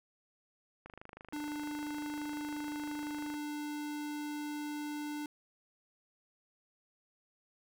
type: click train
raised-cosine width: 0.5 ms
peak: -33 dBFS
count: 65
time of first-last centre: 0.86-3.341 s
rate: 25.8 Hz
type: tone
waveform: square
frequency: 296.7 Hz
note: D4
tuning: 18 cents sharp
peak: -38 dBFS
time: 1.33-5.26 s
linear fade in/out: 2 ms
effects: none